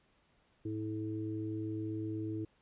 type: harmonic tone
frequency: 107.9 Hz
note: A2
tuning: 33 cents flat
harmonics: 1 / 3 / 4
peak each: -40 / -37 / -47 dBFS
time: 0.65-2.45 s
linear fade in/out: 5 ms
effects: pink hiss -71 dBFS RMS until 2.61 s + resampled to 8000 Hz